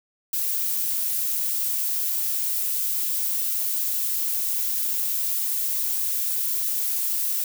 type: noise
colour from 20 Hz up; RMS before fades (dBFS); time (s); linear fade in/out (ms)
violet; -25; 0.33-7.44; 2
effects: none